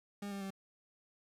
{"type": "tone with pitch steps", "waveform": "40% pulse", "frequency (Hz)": [202.4, 198.23, 194.16], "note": ["G#3", "G3", "G3"], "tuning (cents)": [-44, 20, -16], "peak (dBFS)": -39, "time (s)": [0.22, 0.505], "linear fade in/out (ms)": 5, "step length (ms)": 95, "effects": ["resampled to 32000 Hz", "11-bit"]}